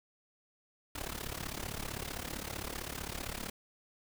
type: noise with amplitude modulation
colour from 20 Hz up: pink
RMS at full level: -37 dBFS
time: 0.95-3.5 s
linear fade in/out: 5 ms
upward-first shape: sine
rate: 35.5 Hz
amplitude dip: 85%
effects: none